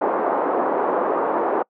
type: band-pass noise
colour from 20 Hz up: pink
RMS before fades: -21 dBFS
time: 0.01-1.63 s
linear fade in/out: 10 ms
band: 340 to 1100 Hz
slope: 24 dB/octave
effects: noise-tail reverb RT60 0.1 s tail -26 dB re dry